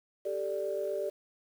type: chord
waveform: sine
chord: G suspended second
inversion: none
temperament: equal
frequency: 392 / 440 / 587.3 Hz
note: G4 / A4 / D5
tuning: 0 / 0 / 0 cents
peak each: -35 / -37 / -33 dBFS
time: 0.25-1.1 s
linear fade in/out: 10 ms
effects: tanh soft clip ceiling -21 dBFS + 9-bit